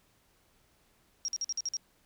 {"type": "tone bursts", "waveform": "sine", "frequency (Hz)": 5610, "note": "F8", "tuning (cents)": 7, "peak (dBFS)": -30, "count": 7, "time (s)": [1.25, 1.768], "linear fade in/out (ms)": 0, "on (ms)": 32, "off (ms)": 49, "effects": ["pink hiss -68 dBFS RMS until 2.05 s"]}